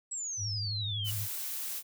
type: exponential sweep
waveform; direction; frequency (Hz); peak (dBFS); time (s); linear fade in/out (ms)
sine; down; 7880 to 2910; -34; 0.11-1.11; 10
type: tone with vibrato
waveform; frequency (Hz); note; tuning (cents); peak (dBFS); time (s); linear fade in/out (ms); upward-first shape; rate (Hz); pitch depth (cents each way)
sine; 103.83; G#2; 0; -34; 0.37-1.28; 50; sine; 12; 80
type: noise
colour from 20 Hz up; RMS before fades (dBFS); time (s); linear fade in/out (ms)
blue; -37; 1.04-1.83; 50
effects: none